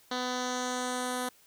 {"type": "tone with low-pass filter sweep", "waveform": "10% pulse", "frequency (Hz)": 250.5, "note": "B3", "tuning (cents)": 25, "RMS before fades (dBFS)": -33, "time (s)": [0.11, 1.29], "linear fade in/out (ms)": 5, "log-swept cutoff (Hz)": [4600, 11000], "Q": 2.4, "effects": ["white hiss -61 dBFS RMS until 1.46 s"]}